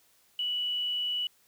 sine tone with quantisation, 2950 Hz, F#7, 6 cents flat, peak -28 dBFS, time 0.39-1.27 s, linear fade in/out 2 ms, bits 9, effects white hiss -65 dBFS RMS until 1.47 s

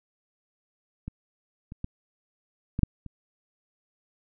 clicks, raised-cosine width 5 ms, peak -22 / -27 / -19 / -15 / -6 / -27 dBFS, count 6, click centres 1.08 / 1.721 / 1.844 / 2.791 / 2.833 / 3.063 s, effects none

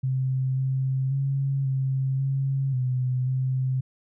sine tone with pitch steps, 131 / 132.4 / 137 / 133.3 / 135.7 / 127.2 / 130.3 Hz, C3 / C3 / C#3 / C3 / C#3 / C3 / C3, +2 / +21 / -20 / +33 / -36 / -48 / -7 cents, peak -22 dBFS, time 0.03-3.81 s, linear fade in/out 10 ms, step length 540 ms, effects none

